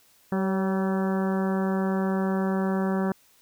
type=harmonic tone with a mistuned harmonic; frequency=191.6 Hz; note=G3; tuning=39 cents flat; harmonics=1 / 2 / 3 / 4 / 5 / 6 / 7 / 8 / 9; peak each=-24 / -30 / -34 / -36 / -38 / -40 / -41 / -42 / -43 dBFS; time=0.32-3.12 s; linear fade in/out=2 ms; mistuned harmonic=3; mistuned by=-34 cents; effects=white hiss -60 dBFS RMS until 3.41 s